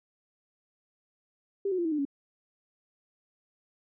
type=tone with pitch steps; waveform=sine; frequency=395.6 / 369.1 / 344.4 / 321.3 / 299.8 / 279.7 Hz; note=G4 / F#4 / F4 / E4 / D4 / C#4; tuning=+16 / -4 / -24 / -44 / +36 / +16 cents; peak=-26 dBFS; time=1.65-2.052 s; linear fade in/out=5 ms; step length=67 ms; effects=none